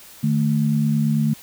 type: tone pair together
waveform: sine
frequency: 150.86 / 220 Hz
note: D3 / A3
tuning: +47 / 0 cents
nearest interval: perfect fifth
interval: 653 cents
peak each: -19 dBFS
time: 0.23-1.34 s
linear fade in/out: 10 ms
effects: white hiss -44 dBFS RMS until 1.42 s